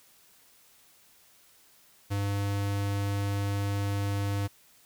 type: tone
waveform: square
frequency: 100.4 Hz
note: G2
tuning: 42 cents sharp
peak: -28 dBFS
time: 2.1-4.48 s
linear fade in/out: 20 ms
effects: white hiss -60 dBFS RMS until 4.85 s